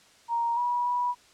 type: tone with pitch steps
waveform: sine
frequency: 935 / 970 / 977 Hz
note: A#5 / B5 / B5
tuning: +5 / -31 / -19 cents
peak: -24 dBFS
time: 0.28-1.15 s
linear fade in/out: 50 ms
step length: 290 ms
effects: white hiss -57 dBFS RMS until 1.33 s + low-pass 7000 Hz 12 dB/octave